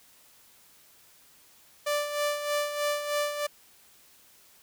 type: tone with tremolo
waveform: sawtooth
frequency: 587.3 Hz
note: D5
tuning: in tune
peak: -21 dBFS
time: 1.86-3.47 s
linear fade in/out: 10 ms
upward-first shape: sine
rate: 3.2 Hz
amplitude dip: 60%
effects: white hiss -58 dBFS RMS until 4.62 s